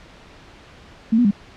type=tone with pitch steps; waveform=sine; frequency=223.8 / 244.1 / 201.7 Hz; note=A3 / B3 / G3; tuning=+30 / -20 / +50 cents; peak=-12 dBFS; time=1.12-1.312 s; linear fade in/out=10 ms; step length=64 ms; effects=pink hiss -45 dBFS RMS until 1.56 s + low-pass 4000 Hz 12 dB/octave